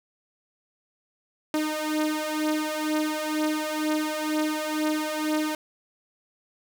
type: beating tone pair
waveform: sawtooth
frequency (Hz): 305.9 / 308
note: D#4 / D#4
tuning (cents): -29 / -17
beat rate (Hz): 2.1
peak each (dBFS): -25 / -23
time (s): 1.54-5.55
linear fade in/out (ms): 2
effects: none